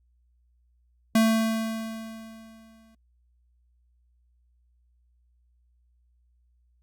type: tone with exponential decay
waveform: square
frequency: 223.1 Hz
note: A3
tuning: 24 cents sharp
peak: -17 dBFS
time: 1.15-2.95 s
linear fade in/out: 5 ms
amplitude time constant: 390 ms
effects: added 60 Hz sine -62 dBFS peak until 6.82 s + Opus 48 kbps